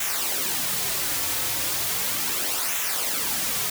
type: noise with flanger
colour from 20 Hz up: white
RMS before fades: -26 dBFS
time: 0-3.7 s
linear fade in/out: 5 ms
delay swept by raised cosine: 0.21 to 5.01 ms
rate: 0.36 Hz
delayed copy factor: -0.6
effects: none